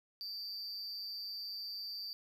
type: tone with amplitude modulation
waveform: triangle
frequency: 4678 Hz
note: D8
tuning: 8 cents flat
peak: -36 dBFS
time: 0.21-2.13 s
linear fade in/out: 0 ms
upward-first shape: sine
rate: 204 Hz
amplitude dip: 75%
effects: 12-bit